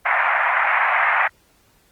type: band-pass noise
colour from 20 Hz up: white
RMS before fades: -18 dBFS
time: 0.05-1.28 s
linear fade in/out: 10 ms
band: 680 to 2200 Hz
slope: 48 dB/octave
effects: pink hiss -58 dBFS RMS until 1.91 s + Opus 24 kbps